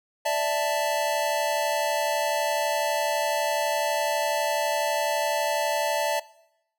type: chord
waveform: square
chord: D suspended second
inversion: none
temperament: equal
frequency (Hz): 587.3 / 659.3 / 880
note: D5 / E5 / A5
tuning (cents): 0 / 0 / 0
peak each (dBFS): -28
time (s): 0.25-6.2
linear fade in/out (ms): 10
effects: noise-tail reverb RT60 0.8 s tail -20 dB re dry